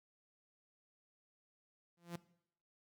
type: tone with exponential growth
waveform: sawtooth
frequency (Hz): 171.9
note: F3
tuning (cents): -27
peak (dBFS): -35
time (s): 1.97-2.16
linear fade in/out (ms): 5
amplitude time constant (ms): 40
effects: noise-tail reverb RT60 0.7 s tail -19 dB re dry